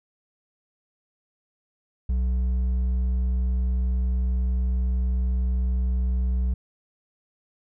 sine tone with hard clipping, 62.2 Hz, B1, 13 cents sharp, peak -22 dBFS, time 2.09-6.54 s, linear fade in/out 5 ms, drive 4 dB, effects none

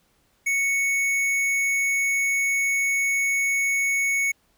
sine tone with tanh clipping, 2217 Hz, C#7, in tune, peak -22 dBFS, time 0.46-4.32 s, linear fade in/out 10 ms, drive 15 dB, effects pink hiss -65 dBFS RMS until 4.57 s

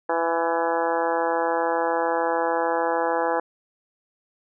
harmonic tone with a mistuned harmonic, 166.7 Hz, E3, 20 cents sharp, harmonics 2 / 3 / 4 / 5 / 6 / 7 / 8 / 9 / 10, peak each -31 / -25 / -29 / -26 / -29 / -36 / -35 / -36 / -34 dBFS, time 0.09-3.4 s, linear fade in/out 5 ms, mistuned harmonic 10, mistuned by +23 cents, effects none

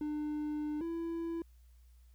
triangle tone pair in turn, 300 / 333.4 Hz, D4 / E4, +37 / +20 cents, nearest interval major second, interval 183 cents, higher second, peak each -32 / -33 dBFS, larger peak first, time 0.01-0.81 / 0.81-1.42 s, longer first, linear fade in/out 2 ms, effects added 60 Hz sine -57 dBFS peak until 2.14 s + white hiss -75 dBFS RMS until 2.14 s

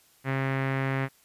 sawtooth tone with low-pass filter, 134.4 Hz, C3, 47 cents sharp, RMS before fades -28 dBFS, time 0.24-1.09 s, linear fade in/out 50 ms, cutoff 2000 Hz, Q 2.9, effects white hiss -61 dBFS RMS until 1.24 s + resampled to 32000 Hz

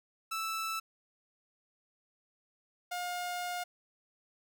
sawtooth tone pair in turn, 1318.5 / 712.3 Hz, E6 / F5, 0 / +34 cents, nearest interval major seventh, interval 1066 cents, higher first, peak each -30 / -31 dBFS, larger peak first, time 0.31-0.8 / 2.91-3.64 s, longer second, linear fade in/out 10 ms, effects none

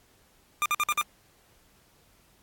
25% pulse tone bursts, 1200 Hz, D6, 37 cents sharp, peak -19 dBFS, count 5, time 0.62-1.013 s, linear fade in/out 0 ms, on 37 ms, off 52 ms, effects pink hiss -62 dBFS RMS until 2.42 s + AAC 64 kbps

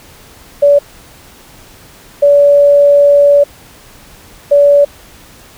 sine tone bursts at uneven times, 573 Hz, D5, 43 cents flat, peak -3 dBFS, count 3, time 0.62-0.79 / 2.22-3.44 / 4.51-4.85 s, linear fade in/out 10 ms, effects pink hiss -39 dBFS RMS until 5.57 s

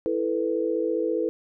sine chord, E suspended fourth, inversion none, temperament just, 329.6 / 439.5 / 494.4 Hz, E4 / A4 / B4, 0 / -2 / +2 cents, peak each -27 dBFS, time 0.06-1.29 s, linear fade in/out 0 ms, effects none

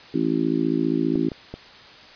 harmonic tone, 55 Hz, A1, in tune, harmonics 3 / 4 / 5 / 6 / 7, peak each -28 / -30 / -23 / -24 / -29 dBFS, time 0.14-1.29 s, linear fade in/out 5 ms
clicks, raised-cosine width 2 ms, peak -19 dBFS, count 3, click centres 1.156 / 1.318 / 1.54 s
effects white hiss -45 dBFS RMS until 2.15 s + resampled to 11025 Hz

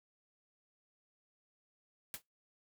white noise with exponential decay, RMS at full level -38 dBFS, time 2.14-2.22 s, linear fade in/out 0 ms, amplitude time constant 17 ms, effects noise-tail reverb RT60 0.2 s tail -25 dB re dry

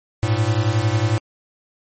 square beating tone pair, 103.83 / 114.83 Hz, G#2 / A#2, 0 / -26 cents, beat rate 11 Hz, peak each -20 dBFS, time 0.23-1.18 s, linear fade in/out 0 ms, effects MP3 32 kbps

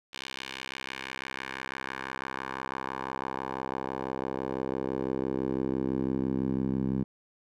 10% pulse tone with band-pass filter sweep, 66 Hz, C2, 16 cents sharp, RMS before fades -33 dBFS, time 0.13-7.04 s, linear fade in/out 5 ms, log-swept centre 3300 to 200 Hz, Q 1.5, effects none

